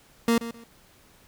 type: tone with echo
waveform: 30% pulse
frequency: 232 Hz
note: A#3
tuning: 8 cents flat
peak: -16 dBFS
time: 0.28-0.38 s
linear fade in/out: 2 ms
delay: 130 ms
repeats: 2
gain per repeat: -13 dB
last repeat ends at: 0.64 s
effects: pink hiss -57 dBFS RMS until 1.27 s